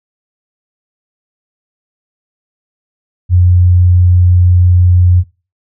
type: tone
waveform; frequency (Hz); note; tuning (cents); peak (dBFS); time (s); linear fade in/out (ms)
sine; 89.4; F2; +41; -4; 3.29-5.24; 50
effects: noise-tail reverb RT60 0.3 s tail -19 dB re dry